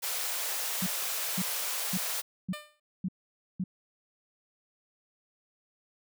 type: high-pass noise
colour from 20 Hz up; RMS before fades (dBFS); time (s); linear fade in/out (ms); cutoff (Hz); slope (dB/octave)
white; -33; 0.02-2.22; 20; 440; 48
type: tone bursts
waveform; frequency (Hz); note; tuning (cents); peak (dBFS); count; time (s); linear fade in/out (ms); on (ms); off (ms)
sine; 185; F#3; 0; -28; 6; 0.82-3.64; 5; 45; 510
type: tone with exponential decay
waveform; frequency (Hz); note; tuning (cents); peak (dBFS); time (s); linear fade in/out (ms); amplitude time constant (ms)
10% pulse; 599; D5; +34; -27; 2.53-2.8; 5; 57
effects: none